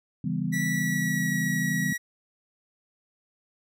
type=chord; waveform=sine; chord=C# half-diminished seventh; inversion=none; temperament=just; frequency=138.59 / 166.31 / 199.57 / 249.5 Hz; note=C#3 / E3 / G3 / B3; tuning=0 / +16 / +31 / +18 cents; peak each=-33 / -29 / -31 / -32 dBFS; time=0.24-1.93 s; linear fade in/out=5 ms
type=tone with pitch glide; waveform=45% pulse; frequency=1951 to 1918.6 Hz; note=B6 to A#6; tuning=-22 to +49 cents; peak=-28 dBFS; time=0.52-1.98 s; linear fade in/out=20 ms; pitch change=-29 cents; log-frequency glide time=0.67-1.33 s
effects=none